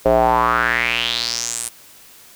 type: tone with band-pass filter sweep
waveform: square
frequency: 59 Hz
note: A#1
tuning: 22 cents sharp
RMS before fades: -18 dBFS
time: 0.05-1.69 s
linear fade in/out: 10 ms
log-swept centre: 550 to 9700 Hz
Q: 4.8
effects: white hiss -45 dBFS RMS until 2.35 s